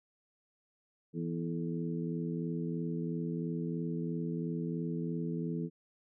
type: harmonic tone with a mistuned harmonic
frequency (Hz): 83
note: E2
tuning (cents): +12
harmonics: 2 / 3 / 4 / 5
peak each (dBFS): -35 / -39 / -41 / -43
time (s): 1.13-5.7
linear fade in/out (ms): 50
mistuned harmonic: 5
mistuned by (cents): +73
effects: none